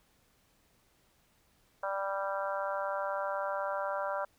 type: harmonic tone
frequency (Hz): 196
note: G3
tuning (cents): 0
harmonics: 3 / 4 / 5 / 6 / 7 / 8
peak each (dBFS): -35 / -40 / -38 / -43 / -39 / -44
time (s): 1.83-4.25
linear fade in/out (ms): 5
effects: pink hiss -69 dBFS RMS until 4.38 s